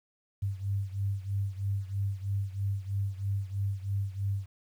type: beating tone pair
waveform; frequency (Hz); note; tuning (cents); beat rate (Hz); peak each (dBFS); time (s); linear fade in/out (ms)
sine; 98 / 101.1; G2 / G#2; 0 / -46; 3.1; -31 / -34; 0.42-4.46; 10
effects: 10-bit